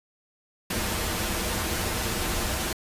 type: noise with comb filter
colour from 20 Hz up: pink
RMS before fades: -28 dBFS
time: 0.7-2.73 s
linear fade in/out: 5 ms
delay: 7.2 ms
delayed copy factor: -0.55
effects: resampled to 32000 Hz